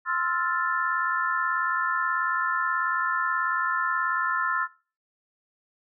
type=chord; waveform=sine; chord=F major seventh; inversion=second; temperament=equal; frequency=1046.5 / 1318.5 / 1396.9 / 1760 Hz; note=C6 / E6 / F6 / A6; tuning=0 / 0 / 0 / 0 cents; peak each=-29 dBFS; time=0.05-4.68 s; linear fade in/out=50 ms; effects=noise-tail reverb RT60 0.4 s tail -22 dB re dry